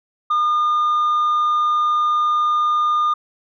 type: tone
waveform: sine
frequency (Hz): 1214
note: D#6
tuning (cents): -43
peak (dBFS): -12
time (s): 0.3-3.14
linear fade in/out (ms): 10
effects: tanh soft clip ceiling -14 dBFS